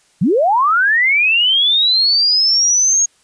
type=linear sweep; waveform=sine; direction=up; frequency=138.4 to 6620 Hz; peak=-10 dBFS; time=0.21-3.06 s; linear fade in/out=10 ms; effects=white hiss -55 dBFS RMS until 3.23 s + resampled to 22050 Hz